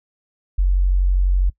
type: tone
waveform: sine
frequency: 46.03 Hz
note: F#1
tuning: 8 cents flat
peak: -13 dBFS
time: 0.58-1.5 s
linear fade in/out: 10 ms
effects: noise-tail reverb RT60 0.1 s tail -22 dB re dry